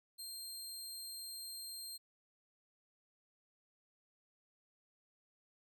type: tone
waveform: 20% pulse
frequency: 4186 Hz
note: C8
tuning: in tune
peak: -39 dBFS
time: 0.18-1.98 s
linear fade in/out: 20 ms
effects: none